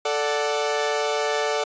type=chord; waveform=sawtooth; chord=D major; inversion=second; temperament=equal; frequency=440 / 587.3 / 740 Hz; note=A4 / D5 / F#5; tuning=0 / 0 / 0 cents; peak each=-21 / -22 / -25 dBFS; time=0.05-1.64 s; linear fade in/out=5 ms; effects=resampled to 16000 Hz